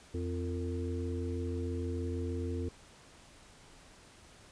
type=harmonic tone with a mistuned harmonic; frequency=86.3 Hz; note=F2; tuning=20 cents flat; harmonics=1 / 3 / 4 / 5; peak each=-35 / -40 / -41 / -42 dBFS; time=0.14-2.69 s; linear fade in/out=5 ms; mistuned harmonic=5; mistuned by=+81 cents; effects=pink hiss -57 dBFS RMS until 4.51 s + resampled to 22050 Hz